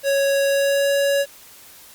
square tone with pitch glide, 554.4 to 560.5 Hz, C#5 to C#5, 0 to +19 cents, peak -17 dBFS, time 0.03-1.26 s, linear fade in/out 50 ms, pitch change +19 cents, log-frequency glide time 0.46-0.9 s, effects white hiss -45 dBFS RMS until 1.94 s + Opus 48 kbps

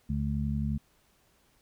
harmonic tone, 71.5 Hz, D2, 46 cents flat, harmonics 1 / 2 / 3, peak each -32 / -32 / -32 dBFS, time 0.09-0.78 s, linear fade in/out 10 ms, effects pink hiss -67 dBFS RMS until 1.61 s

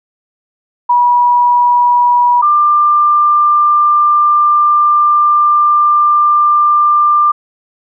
sine tone pair in turn, 970 / 1191 Hz, B5 / D6, -31 / +24 cents, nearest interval major third, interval 355 cents, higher second, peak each -6 dBFS, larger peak neither, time 0.89-2.42 / 2.42-7.32 s, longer second, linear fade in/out 10 ms, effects none

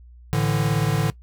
square chord, A suspended fourth, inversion none, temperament equal, 110 / 146.83 / 164.81 Hz, A2 / D3 / E3, 0 / 0 / 0 cents, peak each -25 / -22 / -27 dBFS, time 0.33-1.1 s, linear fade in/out 0 ms, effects noise-tail reverb RT60 0.1 s tail -19 dB re dry + added 60 Hz sine -43 dBFS peak until 1.22 s

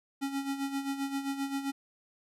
square tone with tremolo, 275.3 Hz, C#4, 12 cents flat, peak -30 dBFS, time 0.21-1.72 s, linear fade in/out 20 ms, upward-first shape sine, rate 7.6 Hz, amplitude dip 65%, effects resampled to 32000 Hz

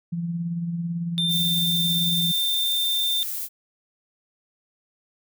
sine tone with tremolo, 170 Hz, F3, 46 cents flat, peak -23 dBFS, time 0.12-2.32 s, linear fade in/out 10 ms, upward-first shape sine, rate 18 Hz, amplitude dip 40%
triangle tone, 3589 Hz, A7, 34 cents sharp, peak -20 dBFS, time 1.18-3.23 s, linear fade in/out 0 ms
violet noise, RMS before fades -30 dBFS, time 1.28-3.49 s, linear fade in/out 50 ms
effects none

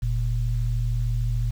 sine tone pair together, 44.01 / 117.5 Hz, F1 / A#2, +14 / +14 cents, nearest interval octave + perfect fourth, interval 1700 cents, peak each -24 / -24 dBFS, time 0.02-1.51 s, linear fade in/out 10 ms, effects 8-bit

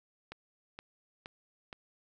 click train, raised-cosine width 0.3 ms, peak -27 dBFS, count 4, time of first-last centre 0.32-1.728 s, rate 2.13 Hz, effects none

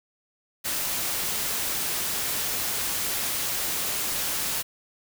white noise, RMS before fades -28 dBFS, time 0.64-4.63 s, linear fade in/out 20 ms, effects none

